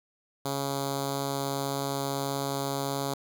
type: tone with notch filter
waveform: 5% pulse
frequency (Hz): 138.59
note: C#3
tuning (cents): 0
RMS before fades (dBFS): -31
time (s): 0.45-3.14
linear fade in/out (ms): 5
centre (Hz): 1800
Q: 0.76
effects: 8-bit